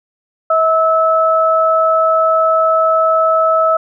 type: tone pair together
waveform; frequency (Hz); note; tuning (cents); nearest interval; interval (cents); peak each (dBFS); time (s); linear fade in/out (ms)
sine; 643.5 / 1302; E5 / E6; -42 / -22; octave; 1220; -12; 0.5-3.77; 5
effects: none